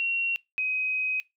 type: tone pair in turn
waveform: sine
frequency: 2740 / 2523 Hz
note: F7 / D#7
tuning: -34 / +23 cents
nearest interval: minor second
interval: 143 cents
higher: first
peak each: -24 dBFS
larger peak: neither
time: 0-0.36 / 0.58-1.2 s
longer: second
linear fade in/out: 0 ms
effects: noise-tail reverb RT60 0.2 s tail -22 dB re dry